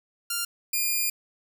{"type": "tone pair in turn", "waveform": "5% pulse", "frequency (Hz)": [1396, 2417], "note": ["F6", "D7"], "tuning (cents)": [-1, 49], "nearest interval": "minor seventh", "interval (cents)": 950, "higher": "second", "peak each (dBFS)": [-15, -14], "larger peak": "second", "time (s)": [[0.3, 0.45], [0.73, 1.1]], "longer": "second", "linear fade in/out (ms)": 5, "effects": []}